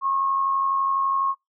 sine tone with amplitude modulation, 1086 Hz, C#6, 36 cents flat, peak -18 dBFS, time 0.01-1.35 s, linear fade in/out 50 ms, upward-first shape sine, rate 92 Hz, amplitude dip 40%, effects noise-tail reverb RT60 0.2 s tail -25 dB re dry

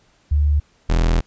sine / 40% pulse tone pair in turn, 73.42 / 41.35 Hz, D2 / E1, 0 / +6 cents, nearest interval minor seventh, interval 994 cents, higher first, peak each -13 dBFS, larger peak neither, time 0.31-0.6 / 0.89-1.21 s, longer second, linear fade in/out 10 ms, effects pink hiss -58 dBFS RMS until 1.26 s + resampled to 16000 Hz

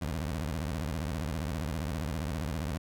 20% pulse tone with vibrato, 77 Hz, D#2, 17 cents flat, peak -27 dBFS, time 0.01-2.78 s, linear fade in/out 10 ms, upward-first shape sine, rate 15 Hz, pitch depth 270 cents each way, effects none

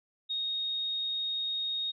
sine tone, 3729 Hz, A#7, in tune, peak -30 dBFS, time 0.29-1.92 s, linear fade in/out 20 ms, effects none

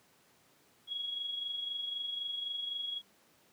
sine tone with amplitude modulation, 3322 Hz, G#7, in tune, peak -33 dBFS, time 0.87-3.02 s, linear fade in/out 50 ms, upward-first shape sine, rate 23.9 Hz, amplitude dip 50%, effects pink hiss -66 dBFS RMS until 3.52 s + high-pass 150 Hz 12 dB/octave

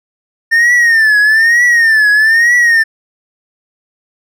triangle tone with vibrato, 1806 Hz, A6, 45 cents sharp, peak -4 dBFS, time 0.51-2.84 s, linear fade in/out 20 ms, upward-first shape triangle, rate 1.1 Hz, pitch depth 140 cents each way, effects none

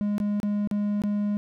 triangle tone with dropouts, 206.3 Hz, G#3, 11 cents flat, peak -21 dBFS, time 0.01-1.37 s, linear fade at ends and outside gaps 0 ms, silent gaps 0.181-0.201 / 0.401-0.431 / 0.674-0.712 / 1.019-1.037 s, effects none

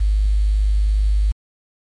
sine tone with quantisation, 51.3 Hz, G#1, 21 cents flat, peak -13 dBFS, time 0-1.32 s, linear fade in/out 10 ms, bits 7, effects MP3 48 kbps

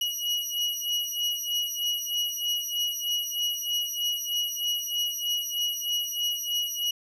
35% pulse beating tone pair, 2905 / 2908.2 Hz, F#7 / F#7, -32 / -31 cents, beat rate 3.2 Hz, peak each -28 dBFS, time 0.01-6.91 s, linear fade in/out 5 ms, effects none

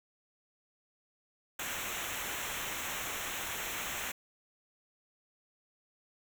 pink noise with comb filter, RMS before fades -38 dBFS, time 1.59-4.12 s, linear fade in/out 5 ms, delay 0.21 ms, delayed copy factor -0.8, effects none

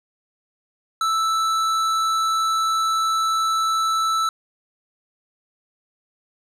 sine tone with hard clipping, 1318.5 Hz, E6, in tune, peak -20 dBFS, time 1.01-4.29 s, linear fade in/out 2 ms, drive 12 dB, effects none

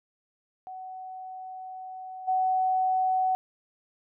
sine tone with level steps, 749 Hz, F#5, 21 cents sharp, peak -37 / -22 dBFS, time 0.67-3.35 s, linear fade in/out 0 ms, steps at 2.27 s, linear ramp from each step 20 ms, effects none

